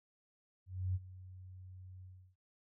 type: tone with ADSR envelope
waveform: sine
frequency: 92.5 Hz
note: F#2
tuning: in tune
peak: -31 dBFS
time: 0.66-2.36 s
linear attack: 290 ms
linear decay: 35 ms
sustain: -18 dB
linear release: 330 ms
effects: none